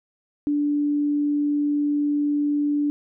sine tone, 292 Hz, D4, 10 cents flat, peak -19 dBFS, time 0.47-2.9 s, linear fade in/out 0 ms, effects none

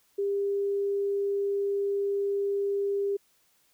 sine tone, 400 Hz, G4, 35 cents sharp, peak -25 dBFS, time 0.18-3.17 s, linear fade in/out 10 ms, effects white hiss -67 dBFS RMS until 3.73 s

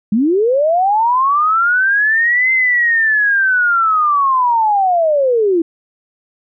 sine linear two-way sweep, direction up then down, 196 to 2080 to 319.8 Hz, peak -10 dBFS, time 0.12-5.62 s, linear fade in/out 5 ms, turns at 2.52 s, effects none

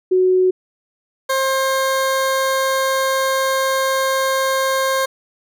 sine / 20% pulse tone pair in turn, 370 / 532 Hz, F#4 / C5, 0 / +29 cents, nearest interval tritone, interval 629 cents, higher second, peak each -11 dBFS, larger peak neither, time 0.11-0.51 / 1.29-5.06 s, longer second, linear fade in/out 10 ms, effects none

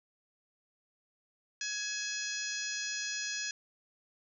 harmonic tone with a mistuned harmonic, 836 Hz, G#5, 11 cents sharp, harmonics 2 / 3 / 4 / 5 / 6 / 7 / 8, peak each -40 / -42 / -45 / -44 / -42 / -42 / -42 dBFS, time 1.61-3.51 s, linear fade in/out 2 ms, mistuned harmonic 3, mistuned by +37 cents, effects none

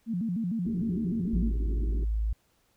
sine tone with vibrato, 199.9 Hz, G3, 34 cents sharp, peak -27 dBFS, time 0.06-1.52 s, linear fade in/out 50 ms, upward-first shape square, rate 6.6 Hz, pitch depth 220 cents each way
white low-pass noise, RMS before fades -39 dBFS, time 0.65-2.05 s, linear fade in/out 5 ms, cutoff 400 Hz, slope 96 dB/octave
sine tone, 54 Hz, A1, 32 cents flat, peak -25 dBFS, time 1.33-2.33 s, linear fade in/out 5 ms
effects pink hiss -69 dBFS RMS until 2.76 s

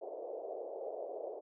white band-pass noise, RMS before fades -43 dBFS, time 0.01-1.41 s, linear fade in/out 20 ms, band 390 to 670 Hz, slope 48 dB/octave, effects none

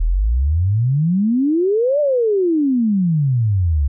sine exponential two-way sweep, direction up then down, 37.69 to 604 to 67.1 Hz, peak -13 dBFS, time 0-3.88 s, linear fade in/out 10 ms, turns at 2 s, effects none

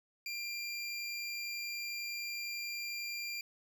25% pulse tone, 2383 Hz, D7, 25 cents sharp, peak -34 dBFS, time 0.26-3.41 s, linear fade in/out 2 ms, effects none

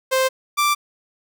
sawtooth tone pair in turn, 523.3 / 1174.8 Hz, C5 / D6, 0 / 0 cents, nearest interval octave + major second, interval 1400 cents, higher second, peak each -12 dBFS, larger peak neither, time 0.11-0.29 / 0.57-0.75 s, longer neither, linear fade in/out 20 ms, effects none

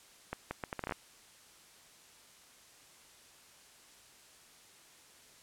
accelerating click train, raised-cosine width 0.5 ms, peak -21 dBFS, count 10, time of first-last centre 0.33-0.922 s, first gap 180 ms, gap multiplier 0.71, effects white hiss -59 dBFS RMS until 5.42 s + low-pass 10000 Hz 12 dB/octave

